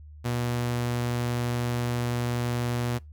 sawtooth tone, 120.8 Hz, B2, 38 cents flat, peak -22 dBFS, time 0.24-2.99 s, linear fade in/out 20 ms, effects noise-tail reverb RT60 0.2 s tail -23 dB re dry + added 75 Hz sine -43 dBFS peak until 3.12 s

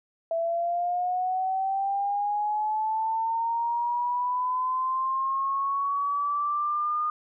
sine linear sweep, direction up, 659.3 to 1223 Hz, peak -24 dBFS, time 0.31-7.1 s, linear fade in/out 2 ms, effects none

